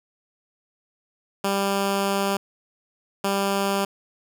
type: tone bursts at uneven times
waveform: 10% pulse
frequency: 197.6 Hz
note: G3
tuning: 14 cents sharp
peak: -13 dBFS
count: 2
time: 1.44-2.37 / 3.24-3.85 s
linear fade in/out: 5 ms
effects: none